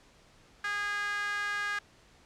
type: tone with high-pass filter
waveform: sawtooth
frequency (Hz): 410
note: G#4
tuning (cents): -22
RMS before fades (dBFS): -33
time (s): 0.64-1.79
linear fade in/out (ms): 5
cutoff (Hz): 1500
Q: 7.8
effects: pink hiss -60 dBFS RMS until 2.25 s + low-pass 7000 Hz 12 dB/octave